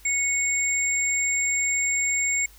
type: tone pair together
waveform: sine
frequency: 2204 / 7413 Hz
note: C#7 / A#8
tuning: -11 / -11 cents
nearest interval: octave + major sixth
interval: 2100 cents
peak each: -24 / -24 dBFS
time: 0.05-2.46 s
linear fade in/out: 5 ms
effects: added 50 Hz sine -50 dBFS peak until 2.58 s + white hiss -53 dBFS RMS until 2.58 s